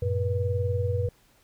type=tone cluster; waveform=sine; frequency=93.7 / 114.1 / 485.1 Hz; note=F#2 / A#2 / B4; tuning=+22 / -37 / -31 cents; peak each=-26 / -30 / -29 dBFS; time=0.02-1.09 s; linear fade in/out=5 ms; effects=pink hiss -62 dBFS RMS until 1.43 s